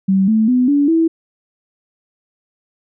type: tone with pitch steps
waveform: sine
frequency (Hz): 192.2 / 219.5 / 250.7 / 286.3 / 327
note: G3 / A3 / B3 / D4 / E4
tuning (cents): -34 / -4 / +26 / -44 / -14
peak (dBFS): -10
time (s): 0.08-1.08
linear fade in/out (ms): 10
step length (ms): 200
effects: none